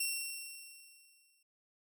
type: tone with exponential decay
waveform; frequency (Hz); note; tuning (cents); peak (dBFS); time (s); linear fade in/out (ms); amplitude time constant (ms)
10% pulse; 2724; F7; -44; -23; 0-1.43; 5; 310
effects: none